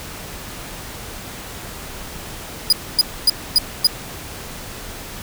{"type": "tone bursts", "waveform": "40% pulse", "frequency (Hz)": 4925, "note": "D#8", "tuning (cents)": -19, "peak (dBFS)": -8, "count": 5, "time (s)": [2.7, 3.87], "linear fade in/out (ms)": 2, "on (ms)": 26, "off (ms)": 260, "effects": ["pink hiss -33 dBFS RMS until 5.22 s"]}